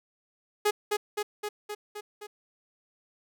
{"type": "tone with echo", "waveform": "sawtooth", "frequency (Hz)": 417.5, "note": "G#4", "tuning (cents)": 9, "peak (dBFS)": -18, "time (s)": [0.65, 0.71], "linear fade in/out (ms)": 10, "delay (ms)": 260, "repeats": 6, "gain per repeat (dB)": -3, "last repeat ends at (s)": 2.27, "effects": []}